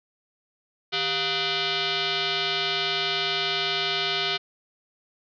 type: tone with frequency modulation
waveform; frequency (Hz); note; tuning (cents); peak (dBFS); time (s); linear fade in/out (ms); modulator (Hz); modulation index
sine; 393.8; G4; +8; -23; 0.92-4.38; 20; 550; 7.3
effects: none